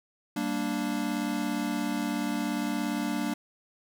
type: chord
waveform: square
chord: G minor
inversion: none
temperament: equal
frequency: 196 / 233.1 / 293.7 Hz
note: G3 / Bb3 / D4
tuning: 0 / 0 / 0 cents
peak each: -35 / -33 / -32 dBFS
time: 0.36-3.34 s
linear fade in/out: 5 ms
effects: none